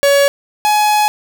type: tone pair in turn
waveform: 45% pulse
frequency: 563 / 842.7 Hz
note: C#5 / G#5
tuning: +27 / +25 cents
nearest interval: perfect fifth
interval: 698 cents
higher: second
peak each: -8 / -10 dBFS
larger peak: first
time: 0.03-0.28 / 0.65-1.08 s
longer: second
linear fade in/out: 0 ms
effects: none